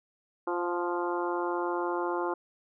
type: harmonic tone with a mistuned harmonic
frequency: 174.61 Hz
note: F3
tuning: in tune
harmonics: 2 / 3 / 4 / 5 / 6 / 7 / 8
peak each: -31 / -37 / -39 / -35 / -36 / -41 / -41 dBFS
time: 0.47-2.34 s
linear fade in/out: 5 ms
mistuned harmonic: 4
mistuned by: +23 cents
effects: none